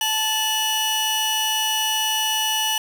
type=tone pair together; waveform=sawtooth; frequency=873.2 / 2937 Hz; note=A5 / F#7; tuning=-13 / -13 cents; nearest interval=octave + major sixth; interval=2100 cents; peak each=-21 / -18 dBFS; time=0.01-2.78 s; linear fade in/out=2 ms; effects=none